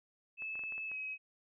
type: tone with pitch glide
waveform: sine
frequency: 2609 to 2548 Hz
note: E7 to D#7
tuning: -18 to +41 cents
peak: -38 dBFS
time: 0.37-1.18 s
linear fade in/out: 50 ms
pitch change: -41 cents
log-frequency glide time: 0.87-0.93 s
type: clicks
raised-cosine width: 0.5 ms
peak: -39 dBFS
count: 7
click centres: 0.422 / 0.555 / 0.593 / 0.637 / 0.723 / 0.78 / 0.916 s
effects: none